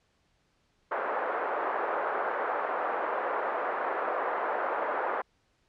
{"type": "band-pass noise", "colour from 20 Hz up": "pink", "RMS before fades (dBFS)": -31, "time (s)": [0.91, 5.22], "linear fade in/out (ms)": 10, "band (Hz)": [470, 1500], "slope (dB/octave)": 24, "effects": ["pink hiss -71 dBFS RMS until 5.68 s", "low-pass 6000 Hz 12 dB/octave"]}